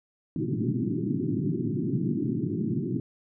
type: band-pass noise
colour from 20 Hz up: pink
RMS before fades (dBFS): -28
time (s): 0.36-3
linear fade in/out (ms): 2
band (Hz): 110 to 380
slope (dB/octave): 96
effects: none